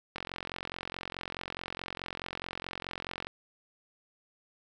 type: click train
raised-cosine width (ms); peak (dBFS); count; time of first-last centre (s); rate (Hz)
0.3; -20; 140; 0.16-3.27; 44.7
effects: none